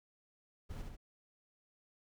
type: noise with echo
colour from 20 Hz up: brown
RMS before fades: -43 dBFS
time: 0.69-0.83 s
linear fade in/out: 20 ms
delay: 69 ms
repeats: 2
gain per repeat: -3 dB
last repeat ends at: 0.968 s
effects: none